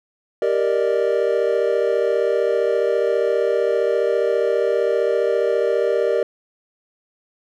triangle chord, Eb major seventh, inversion first, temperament equal, 392 / 466.2 / 587.3 / 622.3 Hz, G4 / Bb4 / D5 / Eb5, 0 / 0 / 0 / 0 cents, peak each -20 / -18 / -20 / -24 dBFS, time 0.42-6.23 s, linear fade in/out 2 ms, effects none

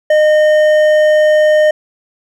triangle tone with hard clipping, 612 Hz, D#5, 29 cents flat, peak -8 dBFS, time 0.1-1.71 s, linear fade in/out 5 ms, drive 11 dB, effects none

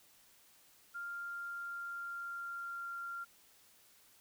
sine tone with pitch glide, 1396.9 to 1384.8 Hz, F6 to F6, 0 to -15 cents, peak -40 dBFS, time 0.94-3.25 s, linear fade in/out 20 ms, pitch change -15 cents, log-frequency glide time 1.08-2.91 s, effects white hiss -65 dBFS RMS until 4.2 s

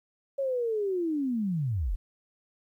sine linear sweep, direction down, 557 to 31.85 Hz, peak -26 dBFS, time 0.38-1.96 s, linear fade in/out 10 ms, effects 11-bit

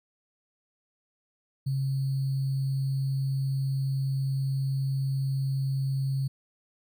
sine tone with sample-and-hold, 135.3 Hz, C#3, 42 cents flat, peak -25 dBFS, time 1.66-6.28 s, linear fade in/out 10 ms, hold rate 4410 Hz, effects none

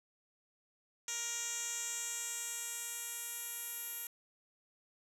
10% pulse tone with band-pass filter sweep, 470.5 Hz, A#4, 16 cents sharp, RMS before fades -41 dBFS, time 1.08-4.07 s, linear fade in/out 2 ms, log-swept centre 6200 to 12000 Hz, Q 2.3, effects none

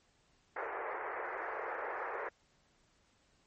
pink band-pass noise, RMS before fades -40 dBFS, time 0.56-2.29 s, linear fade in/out 5 ms, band 400 to 2000 Hz, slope 48 dB/octave, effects pink hiss -71 dBFS RMS until 3.46 s + MP3 32 kbps

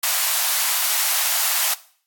white high-pass noise, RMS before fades -20 dBFS, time 0.03-1.74 s, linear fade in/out 5 ms, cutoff 640 Hz, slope 48 dB/octave, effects noise-tail reverb RT60 0.5 s tail -18 dB re dry + AAC 64 kbps

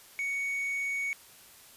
triangle tone, 2231 Hz, C#7, 11 cents sharp, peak -28 dBFS, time 0.19-1.13 s, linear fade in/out 0 ms, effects white hiss -54 dBFS RMS until 1.76 s + resampled to 32000 Hz

